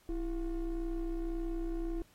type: ring-modulated tone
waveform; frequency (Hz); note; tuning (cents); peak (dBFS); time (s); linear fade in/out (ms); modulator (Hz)
triangle; 181.9; F#3; -29; -28; 0.09-2.02; 2; 151
effects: pink hiss -66 dBFS RMS until 2.14 s + AAC 48 kbps